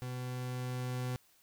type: tone with level ramp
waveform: 40% pulse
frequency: 125.8 Hz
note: B2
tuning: 32 cents sharp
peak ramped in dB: -37 to -33 dBFS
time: 0.02-1.16 s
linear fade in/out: 0 ms
effects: white hiss -67 dBFS RMS until 1.42 s